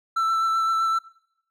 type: tone with vibrato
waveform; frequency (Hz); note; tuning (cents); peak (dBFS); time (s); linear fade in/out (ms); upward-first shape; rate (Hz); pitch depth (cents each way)
triangle; 1331; E6; +16; -18; 0.16-0.99; 10; sine; 7.8; 13
effects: noise-tail reverb RT60 0.8 s tail -23 dB re dry